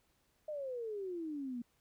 sine exponential sweep, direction down, 622.3 to 233.1 Hz, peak -38 dBFS, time 0.48-1.62 s, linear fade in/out 5 ms, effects pink hiss -75 dBFS RMS until 1.8 s

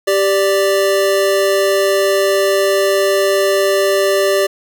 square tone pair together, 392 / 587.3 Hz, G4 / D5, 0 / 0 cents, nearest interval perfect fifth, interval 700 cents, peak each -15 dBFS, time 0.07-4.47 s, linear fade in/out 10 ms, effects none

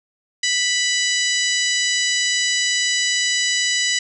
harmonic tone, 987.8 Hz, B5, in tune, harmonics 2 / 3 / 4 / 5 / 6 / 7 / 8, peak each -22 / -24 / -25 / -26 / -27 / -27 / -28 dBFS, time 0.43-3.99 s, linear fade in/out 5 ms, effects none

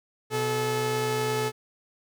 sawtooth tone pair together, 125.24 / 432.6 Hz, B2 / A4, +25 / -29 cents, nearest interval octave + major sixth, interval 2146 cents, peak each -27 / -22 dBFS, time 0.3-1.52 s, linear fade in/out 50 ms, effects none

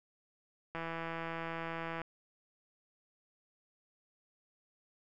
click train, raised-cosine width 0.5 ms, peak -25 dBFS, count 210, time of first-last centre 0.75-2.017 s, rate 165 Hz, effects none

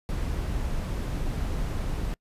brown noise, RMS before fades -29 dBFS, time 0.09-2.14 s, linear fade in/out 0 ms, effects noise-tail reverb RT60 0.1 s tail -26 dB re dry + resampled to 32000 Hz

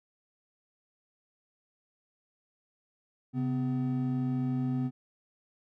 triangle tone pair together, 134.1 / 253.1 Hz, C3 / B3, +43 / +43 cents, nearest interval major seventh, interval 1100 cents, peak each -29 / -28 dBFS, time 3.33-4.91 s, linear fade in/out 50 ms, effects none

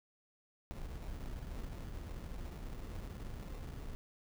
brown noise with sample-and-hold, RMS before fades -44 dBFS, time 0.71-3.95 s, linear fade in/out 0 ms, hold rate 1575 Hz, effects none

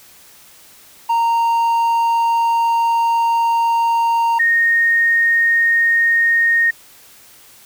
triangle / sine tone pair in turn, 926 / 1852 Hz, A#5 / A#6, -12 / -12 cents, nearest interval octave, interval 1200 cents, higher second, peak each -11 dBFS, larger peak neither, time 1.09-4.39 / 4.39-6.71 s, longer first, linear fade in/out 10 ms, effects white hiss -45 dBFS RMS until 7.65 s

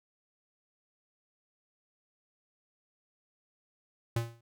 square tone with exponential decay, 116.3 Hz, A#2, 4 cents flat, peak -26 dBFS, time 4.16-4.41 s, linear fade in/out 5 ms, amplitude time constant 54 ms, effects none

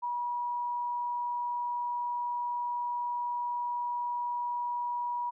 sine tone, 966 Hz, B5, 39 cents flat, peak -30 dBFS, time 0.02-5.31 s, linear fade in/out 20 ms, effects none

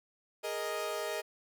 sawtooth chord, Ab suspended second, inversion none, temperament equal, 415.3 / 466.2 / 622.3 Hz, Ab4 / Bb4 / Eb5, 0 / 0 / 0 cents, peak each -36 / -36 / -33 dBFS, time 0.43-1.22 s, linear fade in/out 20 ms, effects none

